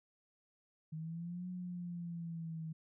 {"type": "linear two-way sweep", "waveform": "sine", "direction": "up then down", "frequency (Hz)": [155.56, 182, 158.7], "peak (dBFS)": -40, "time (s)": [0.92, 2.73], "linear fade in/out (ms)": 10, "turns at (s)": 1.48, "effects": []}